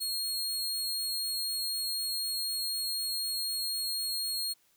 sawtooth tone, 4276 Hz, C8, 37 cents sharp, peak -28 dBFS, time 0-4.54 s, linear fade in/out 20 ms, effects white hiss -68 dBFS RMS until 4.76 s

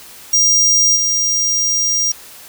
square tone with level steps, 5700 Hz, F8, 34 cents sharp, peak -10 / -14 dBFS, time 0.33-2.12 s, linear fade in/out 5 ms, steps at 0.95 s, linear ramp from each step 20 ms, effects white hiss -38 dBFS RMS until 2.48 s

